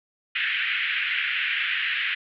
pink band-pass noise, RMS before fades -26 dBFS, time 0.35-2.15 s, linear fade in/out 10 ms, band 1600 to 3100 Hz, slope 48 dB/octave, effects none

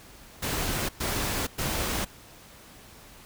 pink noise bursts, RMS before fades -29 dBFS, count 3, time 0.42-2.05 s, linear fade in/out 10 ms, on 470 ms, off 110 ms, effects pink hiss -50 dBFS RMS until 3.25 s

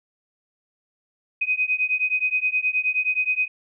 sine beating tone pair, 2503 / 2512.5 Hz, D#7 / D#7, +10 / +16 cents, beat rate 9.5 Hz, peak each -23 dBFS, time 1.41-3.48 s, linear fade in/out 10 ms, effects none

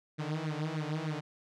sawtooth tone with flanger, 154.7 Hz, D#3, 10 cents flat, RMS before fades -35 dBFS, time 0.18-1.21 s, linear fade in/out 20 ms, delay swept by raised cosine 0.47 to 6.27 ms, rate 3.3 Hz, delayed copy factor +0.95, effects low-pass 5000 Hz 12 dB/octave

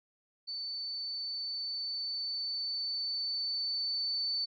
sine tone with level ramp, 4515 Hz, C#8, 31 cents sharp, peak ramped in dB -36 to -30 dBFS, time 0.47-4.46 s, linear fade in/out 20 ms, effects none

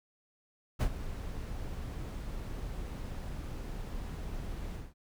brown noise with ADSR envelope, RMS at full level -26 dBFS, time 0.79-4.94 s, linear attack 25 ms, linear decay 71 ms, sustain -13 dB, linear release 190 ms, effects none

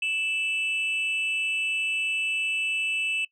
sine tone pair together, 2637 / 2960 Hz, E7 / F#7, 0 / 0 cents, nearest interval major second, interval 200 cents, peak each -23 / -30 dBFS, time 0.02-3.25 s, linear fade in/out 5 ms, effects noise-tail reverb RT60 0.1 s tail -21 dB re dry + tanh soft clip ceiling -22 dBFS

